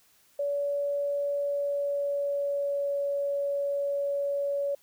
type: tone with pitch glide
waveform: sine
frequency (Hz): 570 to 564.8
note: C#5 to C#5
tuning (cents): +48 to +32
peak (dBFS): -26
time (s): 0.39-4.75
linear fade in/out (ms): 5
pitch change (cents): -16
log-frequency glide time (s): 1.38-2.97
effects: white hiss -63 dBFS RMS until 4.82 s